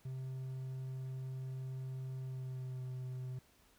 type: tone with pitch glide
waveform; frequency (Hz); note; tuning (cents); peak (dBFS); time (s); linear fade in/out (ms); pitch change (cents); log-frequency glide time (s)
triangle; 130.81 to 127.97; C3 to C3; 0 to -38; -38; 0.05-3.39; 5; -38; 2.19-2.85
effects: pink hiss -68 dBFS RMS until 3.78 s